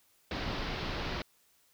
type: low-pass noise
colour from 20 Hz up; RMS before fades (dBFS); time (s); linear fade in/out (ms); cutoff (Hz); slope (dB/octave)
pink; -36; 0.31-1.22; 2; 5000; 48
effects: white hiss -68 dBFS RMS until 1.73 s